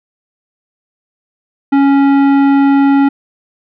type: tone with tanh clipping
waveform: sine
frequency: 277.6 Hz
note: C#4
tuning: 3 cents sharp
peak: -8 dBFS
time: 1.72-3.09 s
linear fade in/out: 10 ms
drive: 14 dB
effects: none